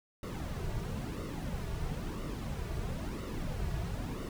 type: noise with flanger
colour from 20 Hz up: brown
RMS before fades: -37 dBFS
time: 0.23-4.29 s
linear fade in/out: 2 ms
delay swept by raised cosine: 1.2 to 3.9 ms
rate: 1 Hz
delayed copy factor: -0.65
effects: none